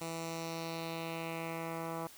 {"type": "tone with low-pass filter sweep", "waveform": "10% pulse", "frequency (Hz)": 164.7, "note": "E3", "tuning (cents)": -1, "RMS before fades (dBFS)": -40, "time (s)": [0.01, 2.07], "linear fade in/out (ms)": 2, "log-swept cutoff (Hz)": [9100, 1300], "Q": 1.9, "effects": ["white hiss -55 dBFS RMS until 2.17 s"]}